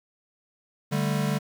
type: chord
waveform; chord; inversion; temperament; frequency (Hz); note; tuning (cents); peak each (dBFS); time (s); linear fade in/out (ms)
square; D suspended fourth; none; equal; 146.83 / 196 / 220; D3 / G3 / A3; 0 / 0 / 0; -27 / -29 / -32; 0.91-1.39; 20
effects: 9-bit